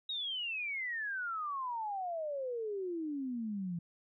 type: exponential sweep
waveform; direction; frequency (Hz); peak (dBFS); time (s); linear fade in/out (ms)
sine; down; 3822 to 166.4; -35; 0.09-3.79; 5
effects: none